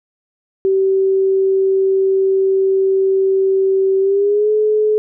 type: tone with pitch glide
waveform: sine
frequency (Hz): 384.8 to 427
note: G4 to G#4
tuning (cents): -32 to +48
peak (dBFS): -11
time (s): 0.65-4.98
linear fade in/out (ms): 0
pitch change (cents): +180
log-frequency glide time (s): 4-4.51
effects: none